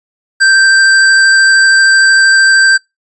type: tone with vibrato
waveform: square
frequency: 1568 Hz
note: G6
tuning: in tune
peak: -5 dBFS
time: 0.4-2.78 s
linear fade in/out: 20 ms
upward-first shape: triangle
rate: 13 Hz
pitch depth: 9 cents each way
effects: noise-tail reverb RT60 0.2 s tail -26 dB re dry + resampled to 22050 Hz